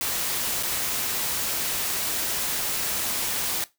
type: noise with dropouts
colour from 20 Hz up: white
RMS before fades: -27 dBFS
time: 0.01-3.64 s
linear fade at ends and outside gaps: 1 ms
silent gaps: 0.627-0.632 s
effects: noise-tail reverb RT60 0.2 s tail -18 dB re dry